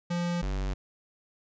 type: tone pair in turn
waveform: square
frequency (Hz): 173.8 / 47.96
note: F3 / G1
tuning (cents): -8 / -37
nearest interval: octave + minor seventh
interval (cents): 2229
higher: first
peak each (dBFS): -28 / -29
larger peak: first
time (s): 0.1-0.42 / 0.42-0.74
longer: neither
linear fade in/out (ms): 10
effects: resampled to 16000 Hz